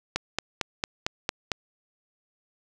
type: click train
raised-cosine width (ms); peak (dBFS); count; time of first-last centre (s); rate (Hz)
0.2; -8; 7; 0.16-1.517; 4.42
effects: none